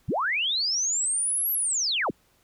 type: linear two-way sweep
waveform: sine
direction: up then down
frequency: 51.91 to 11840 to 51.91 Hz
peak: -23 dBFS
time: 0.08-2.11 s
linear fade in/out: 10 ms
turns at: 1.52 s
effects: pink hiss -64 dBFS RMS until 2.43 s